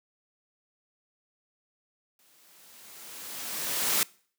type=noise with exponential growth; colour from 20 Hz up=white; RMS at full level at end=-24 dBFS; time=2.19-4.03 s; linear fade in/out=1 ms; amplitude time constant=400 ms; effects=noise-tail reverb RT60 0.5 s tail -24 dB re dry + high-pass 150 Hz 12 dB/octave